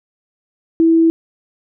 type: tone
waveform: sine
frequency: 328.1 Hz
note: E4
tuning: 8 cents flat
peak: -8 dBFS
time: 0.8-1.1 s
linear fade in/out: 0 ms
effects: none